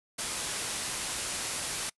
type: low-pass noise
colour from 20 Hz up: white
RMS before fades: -35 dBFS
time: 0.18-1.9 s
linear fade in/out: 10 ms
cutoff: 11000 Hz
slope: 96 dB/octave
effects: noise-tail reverb RT60 0.1 s tail -24 dB re dry